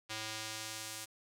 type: tone with band-pass filter sweep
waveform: square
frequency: 109.6 Hz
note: A2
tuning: 6 cents flat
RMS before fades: -43 dBFS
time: 0.09-1.06 s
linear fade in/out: 20 ms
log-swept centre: 4100 to 8900 Hz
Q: 0.77
effects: none